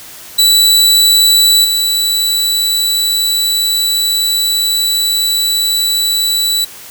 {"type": "tone with level steps", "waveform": "sawtooth", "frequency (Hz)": 3951, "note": "B7", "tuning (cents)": 0, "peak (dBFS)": [-3, -8], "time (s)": [0.38, 6.65], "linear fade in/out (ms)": 10, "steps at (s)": 1.64, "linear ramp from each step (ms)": 10, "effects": ["white hiss -33 dBFS RMS until 6.9 s"]}